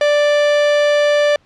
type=tone; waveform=45% pulse; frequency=587.3 Hz; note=D5; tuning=in tune; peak=-11 dBFS; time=0.01-1.36 s; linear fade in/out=2 ms; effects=pink hiss -55 dBFS RMS until 1.45 s + low-pass 4000 Hz 12 dB/octave